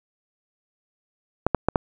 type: clicks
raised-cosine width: 1 ms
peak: -4 dBFS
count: 4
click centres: 1.466 / 1.547 / 1.686 / 1.758 s
effects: none